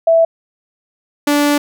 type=tone pair in turn; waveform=sine / sawtooth; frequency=659.3 / 290.8 Hz; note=E5 / D4; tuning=0 / -17 cents; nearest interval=octave + major second; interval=1417 cents; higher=first; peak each=-7 dBFS; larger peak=neither; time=0.07-0.25 / 1.27-1.58 s; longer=second; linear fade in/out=5 ms; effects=none